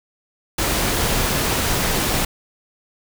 pink noise, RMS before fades -20 dBFS, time 0.58-2.25 s, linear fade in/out 5 ms, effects none

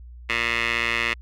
15% pulse tone with band-pass filter, 116.9 Hz, A#2, 5 cents sharp, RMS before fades -24 dBFS, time 0.29-1.14 s, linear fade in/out 10 ms, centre 2300 Hz, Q 4.1, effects added 60 Hz sine -39 dBFS peak until 1.21 s

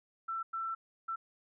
sine tone bursts at uneven times, 1338 Hz, E6, 25 cents sharp, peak -34 dBFS, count 3, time 0.28-0.43 / 0.53-0.75 / 1.08-1.16 s, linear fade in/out 10 ms, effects none

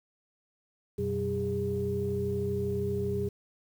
sine tone cluster, 90.2 / 122.8 / 190.4 / 406.6 Hz, F#2 / B2 / F#3 / G#4, -44 / -9 / +50 / -37 cents, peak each -35 / -35 / -35 / -30 dBFS, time 0.98-3.29 s, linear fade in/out 10 ms, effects tanh soft clip ceiling -18 dBFS + 9-bit

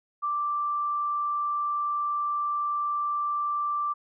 sine tone, 1174.7 Hz, D6, in tune, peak -25 dBFS, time 0.22-3.94 s, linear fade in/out 20 ms, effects none

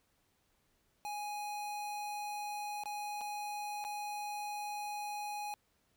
square tone with dropouts, 830.6 Hz, G#5, in tune, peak -39 dBFS, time 1.05-5.54 s, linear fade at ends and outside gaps 0 ms, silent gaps 2.836-2.857 / 3.21-3.214 / 3.841-3.849 s, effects pink hiss -75 dBFS RMS until 5.96 s

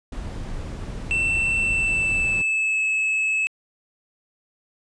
brown noise, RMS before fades -31 dBFS, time 0.12-2.42 s, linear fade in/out 5 ms
triangle tone with pitch glide, 2681 to 2593 Hz, E7 to E7, +29 to -29 cents, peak -18 dBFS, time 1.11-3.47 s, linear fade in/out 0 ms, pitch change -58 cents, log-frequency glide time 1.63-2.8 s
effects resampled to 22050 Hz

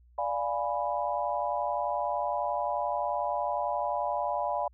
sine chord, D diminished seventh, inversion none, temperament equal, 587.3 / 698.5 / 830.6 / 987.8 Hz, D5 / F5 / Ab5 / Cb6, 0 / 0 / 0 / 0 cents, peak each -33 dBFS, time 0.18-4.68 s, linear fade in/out 5 ms, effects added 60 Hz sine -56 dBFS peak until 4.73 s

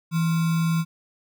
sine tone with sample-and-hold, 164.81 Hz, E3, in tune, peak -19 dBFS, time 0.11-0.85 s, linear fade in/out 50 ms, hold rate 1225 Hz, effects none

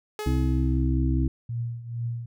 sawtooth tone with exponential decay, 423.9 Hz, G#4, 35 cents sharp, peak -25 dBFS, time 0.19-0.98 s, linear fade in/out 1 ms, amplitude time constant 170 ms
harmonic tone, 64.8 Hz, C2, 16 cents flat, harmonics 1 / 2 / 4 / 5, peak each -23 / -26 / -29 / -30 dBFS, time 0.26-1.28 s, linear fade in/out 5 ms
sine tone with tremolo, 117.7 Hz, A#2, 17 cents sharp, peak -25 dBFS, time 1.49-2.26 s, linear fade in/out 5 ms, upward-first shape triangle, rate 2.2 Hz, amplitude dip 80%
effects none

